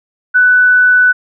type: tone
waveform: sine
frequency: 1492 Hz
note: F#6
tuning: 14 cents sharp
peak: -5 dBFS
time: 0.34-1.13 s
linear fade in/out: 20 ms
effects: none